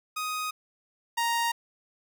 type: tone pair in turn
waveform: sawtooth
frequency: 1250 / 933.7 Hz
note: D#6 / A#5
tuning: +8 / +3 cents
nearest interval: perfect fourth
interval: 505 cents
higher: first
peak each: -26 / -21 dBFS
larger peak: second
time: 0.16-0.51 / 1.17-1.52 s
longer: neither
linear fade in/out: 10 ms
effects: none